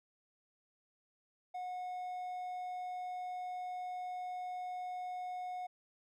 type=tone; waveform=triangle; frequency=728 Hz; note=F#5; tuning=28 cents flat; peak=-37 dBFS; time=1.54-5.67 s; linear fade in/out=10 ms; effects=none